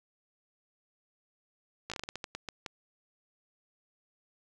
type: slowing click train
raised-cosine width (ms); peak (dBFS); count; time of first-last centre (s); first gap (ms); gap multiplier
0.2; -20; 12; 1.9-2.662; 16; 1.27
effects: none